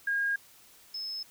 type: tone pair in turn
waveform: sine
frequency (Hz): 1626 / 5200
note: G#6 / E8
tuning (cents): -37 / -24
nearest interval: octave + minor sixth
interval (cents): 2013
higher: second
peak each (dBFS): -26 / -34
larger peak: first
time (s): 0.07-0.36 / 0.94-1.23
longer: neither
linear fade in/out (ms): 5
effects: white hiss -57 dBFS RMS until 1.3 s